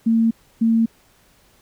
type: tone pair in turn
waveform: sine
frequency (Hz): 226.9 / 226.9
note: A#3 / A#3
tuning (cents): -47 / -47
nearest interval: unison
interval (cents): 0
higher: neither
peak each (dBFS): -13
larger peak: neither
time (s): 0.06-0.31 / 0.61-0.86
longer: neither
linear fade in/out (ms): 10
effects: pink hiss -56 dBFS RMS until 1.61 s